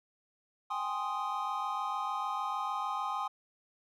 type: chord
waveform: triangle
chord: Ab major seventh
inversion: third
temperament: equal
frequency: 784 / 830.6 / 1046.5 / 1244.5 Hz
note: G5 / Ab5 / C6 / Eb6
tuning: 0 / 0 / 0 / 0 cents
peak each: -38 / -37 / -35 / -35 dBFS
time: 0.7-3.28 s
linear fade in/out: 10 ms
effects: none